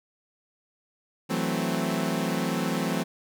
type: chord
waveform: sawtooth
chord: F# half-diminished seventh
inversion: third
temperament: equal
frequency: 164.81 / 185 / 220 / 261.6 Hz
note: E3 / F#3 / A3 / C4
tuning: 0 / 0 / 0 / 0 cents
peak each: -27 dBFS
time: 1.29-3.04 s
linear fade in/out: 20 ms
effects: none